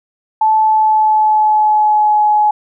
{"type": "tone with pitch glide", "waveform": "sine", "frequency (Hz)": [871, 844.3], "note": ["A5", "G#5"], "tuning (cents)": [-18, 28], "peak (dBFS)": -8, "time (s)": [0.41, 2.51], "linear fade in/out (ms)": 5, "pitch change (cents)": -54, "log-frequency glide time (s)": [0.56, 2.22], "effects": []}